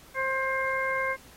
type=harmonic tone; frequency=530 Hz; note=C5; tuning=22 cents sharp; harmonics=1 / 2 / 3 / 4; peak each=-31 / -31 / -31 / -31 dBFS; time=0.14-1.17 s; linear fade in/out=50 ms; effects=pink hiss -53 dBFS RMS until 1.36 s + AAC 48 kbps